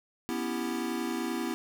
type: chord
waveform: square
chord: C# half-diminished seventh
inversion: third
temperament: equal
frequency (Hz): 246.9 / 277.2 / 329.6 / 392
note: B3 / C#4 / E4 / G4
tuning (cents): 0 / 0 / 0 / 0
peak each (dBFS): -35 / -40 / -35 / -40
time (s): 0.29-1.54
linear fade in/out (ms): 0
effects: none